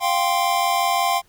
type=chord; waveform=square; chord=F suspended second; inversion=none; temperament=equal; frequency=698.5 / 784 / 1046.5 Hz; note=F5 / G5 / C6; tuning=0 / 0 / 0 cents; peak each=-23 dBFS; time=0-1.22 s; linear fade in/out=50 ms; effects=pink hiss -59 dBFS RMS until 1.28 s